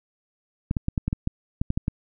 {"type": "clicks", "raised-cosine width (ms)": 5, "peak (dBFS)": -11, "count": 11, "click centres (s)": [0.711, 0.768, 0.884, 0.978, 1.08, 1.129, 1.274, 1.615, 1.704, 1.775, 1.881], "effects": []}